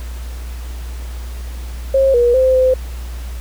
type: tone with pitch steps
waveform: sine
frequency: 538 / 480.3 / 519 / 515 Hz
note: C5 / B4 / C5 / C5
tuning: +48 / -48 / -14 / -28 cents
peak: -9 dBFS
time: 1.94-2.74 s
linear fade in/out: 5 ms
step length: 200 ms
effects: added 60 Hz sine -24 dBFS peak until 3.4 s + pink hiss -39 dBFS RMS until 3.4 s